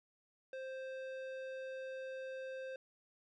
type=tone with low-pass filter; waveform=square; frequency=525 Hz; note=C5; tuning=6 cents sharp; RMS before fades=-45 dBFS; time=0.53-2.76 s; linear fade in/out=2 ms; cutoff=2800 Hz; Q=0.72; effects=none